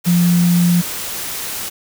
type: tone in noise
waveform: sine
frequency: 174.61 Hz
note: F3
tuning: in tune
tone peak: -10 dBFS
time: 0.06-0.82 s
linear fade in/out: 20 ms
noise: white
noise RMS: -25 dBFS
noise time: 0.04-1.7 s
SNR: +12 dB
effects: none